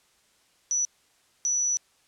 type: tone bursts at uneven times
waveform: sine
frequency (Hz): 5920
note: F#8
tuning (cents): 0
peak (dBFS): -22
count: 2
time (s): 0.71-0.85 / 1.45-1.77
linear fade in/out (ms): 0
effects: white hiss -64 dBFS RMS until 2.07 s + low-pass 9000 Hz 12 dB/octave